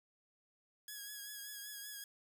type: tone with vibrato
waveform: 5% pulse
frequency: 1666 Hz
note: G#6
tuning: 5 cents sharp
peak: -35 dBFS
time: 0.88-2.04 s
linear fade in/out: 2 ms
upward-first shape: triangle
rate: 5.2 Hz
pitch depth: 42 cents each way
effects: none